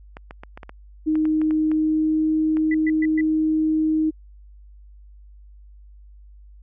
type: clicks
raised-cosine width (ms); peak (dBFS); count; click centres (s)
0.5; -22; 12; 0.169 / 0.309 / 0.435 / 0.575 / 0.632 / 0.694 / 1.155 / 1.254 / 1.416 / 1.509 / 1.716 / 2.57
type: tone with pitch glide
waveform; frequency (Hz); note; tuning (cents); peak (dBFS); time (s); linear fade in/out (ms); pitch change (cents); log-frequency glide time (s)
sine; 311.1 to 313.1; D#4 to D#4; 0 to +11; -17; 1.06-4.11; 20; +11; 1.71-2.33
type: tone bursts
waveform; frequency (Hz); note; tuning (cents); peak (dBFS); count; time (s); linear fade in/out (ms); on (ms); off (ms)
sine; 1984; B6; +7; -25; 4; 2.71-3.21; 5; 35; 120
effects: added 50 Hz sine -43 dBFS peak until 6.62 s